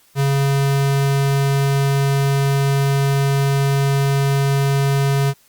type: tone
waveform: square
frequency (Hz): 138.59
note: C#3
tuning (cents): 0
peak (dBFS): -15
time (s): 0.15-5.34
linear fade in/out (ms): 50
effects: white hiss -54 dBFS RMS until 5.48 s + Opus 48 kbps